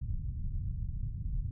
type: low-pass noise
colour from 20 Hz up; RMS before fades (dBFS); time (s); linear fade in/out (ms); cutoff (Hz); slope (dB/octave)
pink; -35; 0.01-1.51; 2; 130; 24
effects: none